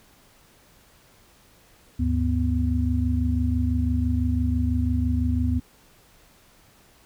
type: tone cluster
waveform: sine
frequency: 74.5 / 100.5 / 247.9 Hz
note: D2 / G2 / B3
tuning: +25 / +44 / +7 cents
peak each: -23 / -26 / -25 dBFS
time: 1.99-5.6 s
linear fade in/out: 10 ms
effects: pink hiss -56 dBFS RMS until 7.05 s